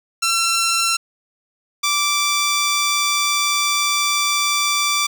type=tone pair in turn; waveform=10% pulse; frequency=1352 / 1168.6 Hz; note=E6 / D6; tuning=+43 / -9 cents; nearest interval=minor third; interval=252 cents; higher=first; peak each=-8 dBFS; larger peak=neither; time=0.22-0.97 / 1.83-5.07 s; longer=second; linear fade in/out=10 ms; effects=none